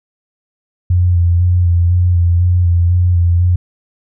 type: tone with vibrato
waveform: sine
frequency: 87.8 Hz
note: F2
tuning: 10 cents sharp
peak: -8 dBFS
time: 0.9-3.56 s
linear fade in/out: 5 ms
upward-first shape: square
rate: 2 Hz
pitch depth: 27 cents each way
effects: none